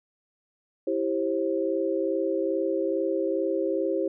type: chord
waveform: sine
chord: C major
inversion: first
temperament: equal with one note detuned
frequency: 329.6 / 392 / 533.9 Hz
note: E4 / G4 / C5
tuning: 0 / 0 / +35 cents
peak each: -28 dBFS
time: 0.87-4.08 s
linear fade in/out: 5 ms
effects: none